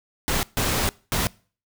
pink noise bursts at uneven times, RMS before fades -23 dBFS, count 3, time 0.28-0.43 / 0.57-0.89 / 1.12-1.27 s, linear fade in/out 0 ms, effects noise-tail reverb RT60 0.4 s tail -23 dB re dry

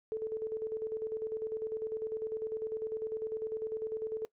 sine tone with tremolo, 440 Hz, A4, in tune, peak -31 dBFS, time 0.12-4.25 s, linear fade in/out 0 ms, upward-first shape square, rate 10 Hz, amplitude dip 55%, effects noise-tail reverb RT60 0.1 s tail -21 dB re dry

